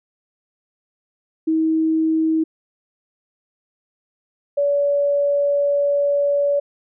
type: tone pair in turn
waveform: sine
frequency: 319.3 / 570.9 Hz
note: D#4 / D5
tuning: +45 / -49 cents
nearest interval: minor seventh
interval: 1006 cents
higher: second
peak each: -15 dBFS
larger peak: neither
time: 1.47-2.44 / 4.57-6.6 s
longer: second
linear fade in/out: 10 ms
effects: none